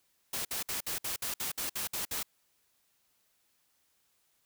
white noise bursts, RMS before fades -35 dBFS, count 11, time 0.33-2.23 s, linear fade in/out 5 ms, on 120 ms, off 58 ms, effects white hiss -73 dBFS RMS until 4.45 s

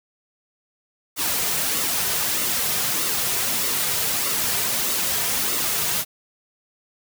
white noise with flanger, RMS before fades -23 dBFS, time 1.16-6.05 s, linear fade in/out 50 ms, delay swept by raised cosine 1.2 to 3.7 ms, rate 1.6 Hz, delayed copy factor -0.5, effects none

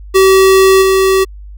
square tone with level steps, 382.6 Hz, G4, 42 cents flat, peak -5 / -8 dBFS, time 0.14-1.25 s, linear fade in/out 20 ms, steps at 0.81 s, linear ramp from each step 20 ms, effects added 50 Hz sine -28 dBFS peak until 1.57 s

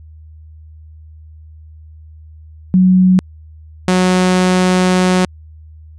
sine / sawtooth tone pair in turn, 185 / 183.3 Hz, F#3 / F#3, 0 / -16 cents, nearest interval unison, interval 16 cents, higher first, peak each -6 dBFS, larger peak neither, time 2.74-3.19 / 3.88-5.25 s, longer second, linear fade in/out 0 ms, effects added 78 Hz sine -35 dBFS peak until 5.98 s + resampled to 22050 Hz

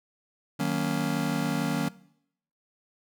square chord, D# minor seventh, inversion none, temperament just, 155.56 / 186.68 / 233.3 / 280 Hz, D#3 / F#3 / A#3 / C#4, 0 / +16 / +2 / +18 cents, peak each -32 dBFS, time 0.59-1.89 s, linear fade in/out 10 ms, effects noise-tail reverb RT60 0.7 s tail -20 dB re dry

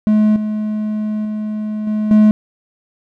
triangle tone with level steps, 213.4 Hz, G#3, 47 cents sharp, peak -7 / -15 / -17 / -13 / -4 dBFS, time 0.07-2.31 s, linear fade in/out 0 ms, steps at 0.36 / 1.25 / 1.87 / 2.11 s, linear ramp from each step 2 ms, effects none

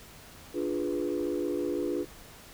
sine chord, D diminished seventh, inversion none, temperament equal, 293.7 / 349.2 / 415.3 / 493.9 Hz, D4 / F4 / Ab4 / Cb5, 0 / 0 / 0 / 0 cents, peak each -32 / -31 / -34 / -35 dBFS, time 0.53-2.06 s, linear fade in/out 50 ms, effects tanh soft clip ceiling -21 dBFS + pink hiss -50 dBFS RMS until 2.53 s

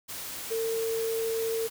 sine tone in noise, 451.9 Hz, A4, 46 cents sharp, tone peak -27 dBFS, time 0.5-1.68 s, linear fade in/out 20 ms, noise white, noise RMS -38 dBFS, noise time 0.08-1.7 s, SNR +8 dB, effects none

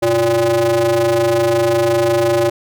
square ring-modulated tone, 113.3 Hz, A#2, 49 cents flat, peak -10 dBFS, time 0.02-2.5 s, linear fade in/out 10 ms, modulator 466 Hz, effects none

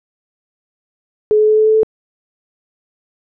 sine tone with pitch steps, 425.8 / 428.3 / 430.7 / 433.2 / 435.8 / 438.3 Hz, G#4 / A4 / A4 / A4 / A4 / A4, +43 / -47 / -37 / -27 / -17 / -7 cents, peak -8 dBFS, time 1.31-1.832 s, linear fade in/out 0 ms, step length 87 ms, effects none

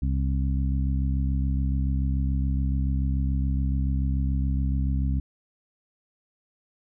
harmonic tone, 67 Hz, C2, 42 cents sharp, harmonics 1 / 2 / 3 / 4, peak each -23 / -29 / -33 / -35 dBFS, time 0.02-5.2 s, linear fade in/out 5 ms, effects none

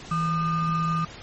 triangle ring-modulated tone, 689 Hz, F5, 24 cents flat, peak -17 dBFS, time 0.11-1.05 s, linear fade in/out 5 ms, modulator 526 Hz, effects pink hiss -42 dBFS RMS until 1.22 s + MP3 32 kbps

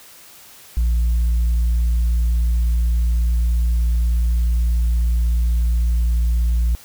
sine tone, 58.27 Hz, A#1, in tune, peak -12 dBFS, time 0.77-6.75 s, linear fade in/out 0 ms, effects tanh soft clip ceiling -13 dBFS + white hiss -44 dBFS RMS until 6.84 s

